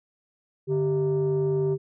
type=tone pair together; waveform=sine; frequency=146.59 / 390 Hz; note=D3 / G4; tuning=-3 / -9 cents; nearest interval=octave + perfect fourth; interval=1694 cents; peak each=-24 / -21 dBFS; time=0.67-1.78 s; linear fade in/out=50 ms; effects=tanh soft clip ceiling -18 dBFS